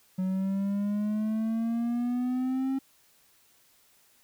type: exponential sweep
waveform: triangle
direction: up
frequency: 185 to 269.5 Hz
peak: -24 dBFS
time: 0.18-2.79 s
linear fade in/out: 10 ms
effects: white hiss -63 dBFS RMS until 4.23 s